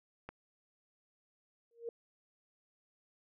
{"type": "click", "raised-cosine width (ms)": 0.5, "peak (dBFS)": -29, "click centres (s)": 0.29}
{"type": "tone with exponential growth", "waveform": "sine", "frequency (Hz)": 466.2, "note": "A#4", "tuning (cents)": 0, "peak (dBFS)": -34, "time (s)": [1.71, 1.89], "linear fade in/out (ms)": 2, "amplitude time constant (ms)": 37}
{"effects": []}